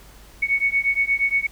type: beating tone pair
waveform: sine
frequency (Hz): 2217 / 2225.5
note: C#7 / C#7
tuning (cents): 0 / +6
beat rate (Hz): 8.5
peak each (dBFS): -21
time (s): 0.42-1.47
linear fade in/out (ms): 10
effects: added 50 Hz sine -47 dBFS peak until 1.51 s + pink hiss -49 dBFS RMS until 1.51 s